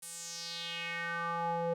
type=tone with band-pass filter sweep; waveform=square; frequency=169.3 Hz; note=E3; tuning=46 cents sharp; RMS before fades=-37 dBFS; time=0.02-1.74 s; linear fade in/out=10 ms; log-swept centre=10000 to 550 Hz; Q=3.4; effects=none